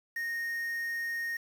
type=tone with quantisation; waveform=triangle; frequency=1855 Hz; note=A#6; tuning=9 cents flat; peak=-30 dBFS; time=0.16-1.37 s; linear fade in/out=5 ms; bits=8; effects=none